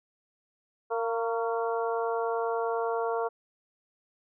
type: harmonic tone with a mistuned harmonic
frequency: 230 Hz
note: A#3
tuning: 23 cents flat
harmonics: 2 / 3 / 4 / 5 / 6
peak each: -29 / -33 / -35 / -37 / -39 dBFS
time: 0.9-3.29 s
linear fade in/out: 20 ms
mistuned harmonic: 5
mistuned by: -39 cents
effects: none